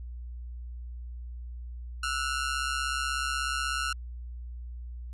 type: ring-modulated tone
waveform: sawtooth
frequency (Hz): 1391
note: F6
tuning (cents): -7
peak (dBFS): -22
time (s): 2.03-3.93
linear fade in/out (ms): 5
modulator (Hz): 68.2
effects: added 60 Hz sine -37 dBFS peak until 5.13 s + resampled to 24000 Hz